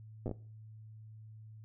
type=slowing click train; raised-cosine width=2 ms; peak=-25 dBFS; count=5; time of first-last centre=0.26-0.313 s; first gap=8 ms; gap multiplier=1.35; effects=noise-tail reverb RT60 0.4 s tail -18 dB re dry + added 109 Hz sine -49 dBFS peak until 1.64 s